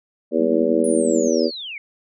harmonic tone, 81.1 Hz, E2, 28 cents flat, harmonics 3 / 4 / 5 / 6 / 7, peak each -22 / -22 / -22 / -22 / -22 dBFS, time 0.31-1.51 s, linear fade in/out 50 ms
sine chord, E diminished, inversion first, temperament equal with one note detuned, 196 / 232.4 / 329.6 Hz, G3 / Bb3 / E4, 0 / -5 / 0 cents, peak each -30 / -30 / -29 dBFS, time 0.39-1.28 s, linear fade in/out 5 ms
sine linear sweep, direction down, 9940 to 2139 Hz, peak -29 dBFS, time 0.84-1.78 s, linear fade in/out 2 ms
effects none

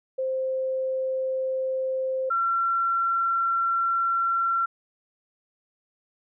sine tone pair in turn, 523.3 / 1360.4 Hz, C5 / F6, 0 / -46 cents, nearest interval octave + perfect fourth, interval 1654 cents, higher second, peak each -24 / -21 dBFS, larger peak second, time 0.18-2.3 / 2.3-4.66 s, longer second, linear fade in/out 10 ms, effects none

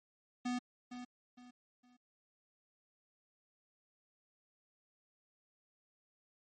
square tone with echo, 246.9 Hz, B3, in tune, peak -35 dBFS, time 0.45-0.59 s, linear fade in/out 10 ms, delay 460 ms, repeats 3, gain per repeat -10 dB, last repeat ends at 1.97 s, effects MP3 32 kbps

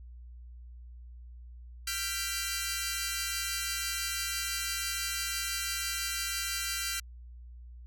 10% pulse chord, G dominant seventh, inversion third, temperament equal with one note detuned, 1380.1 / 1568 / 1975.5 / 2349 Hz, F6 / G6 / B6 / D7, -21 / 0 / 0 / 0 cents, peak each -29 dBFS, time 1.87-7 s, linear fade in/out 5 ms, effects added 60 Hz sine -45 dBFS peak until 7.86 s

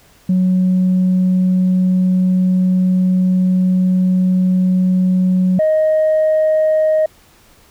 sine tone pair in turn, 184.2 / 624.8 Hz, F#3 / D#5, -7 / +7 cents, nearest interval octave + major sixth, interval 2114 cents, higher second, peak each -9 dBFS, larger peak neither, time 0.29-5.59 / 5.59-7.06 s, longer first, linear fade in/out 5 ms, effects tanh soft clip ceiling -8 dBFS + pink hiss -49 dBFS RMS until 7.7 s

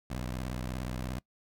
15% pulse tone with vibrato, 62.4 Hz, B1, 19 cents sharp, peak -28 dBFS, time 0.1-1.19 s, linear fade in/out 5 ms, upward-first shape sine, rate 17 Hz, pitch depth 240 cents each way, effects noise-tail reverb RT60 0.1 s tail -23 dB re dry

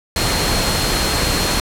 sine tone in noise, 4236 Hz, C8, 21 cents sharp, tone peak -24 dBFS, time 0.16-1.6 s, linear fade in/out 2 ms, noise pink, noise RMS -18 dBFS, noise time 0.16-1.6 s, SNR -9 dB, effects low-pass 12000 Hz 12 dB/octave

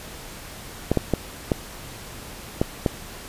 clicks, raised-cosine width 2 ms, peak -5 dBFS, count 6, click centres 0.916 / 0.973 / 1.137 / 1.518 / 2.615 / 2.862 s, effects pink hiss -39 dBFS RMS until 3.28 s + resampled to 32000 Hz

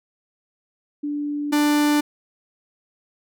sine / 45% pulse tone pair in turn, 292.3 / 295.4 Hz, D4 / D4, -8 / +10 cents, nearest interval unison, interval 18 cents, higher second, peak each -23 / -16 dBFS, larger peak second, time 1.03-1.52 / 1.52-2.01 s, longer neither, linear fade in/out 10 ms, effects none

